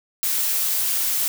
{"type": "noise", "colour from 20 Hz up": "blue", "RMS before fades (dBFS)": -22, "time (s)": [0.23, 1.28], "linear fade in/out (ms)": 0, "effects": []}